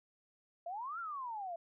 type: exponential two-way sweep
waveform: sine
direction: up then down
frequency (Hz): 659.3 to 1417 to 659.3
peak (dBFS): -39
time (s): 0.66-1.56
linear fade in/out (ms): 5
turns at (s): 0.99
effects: none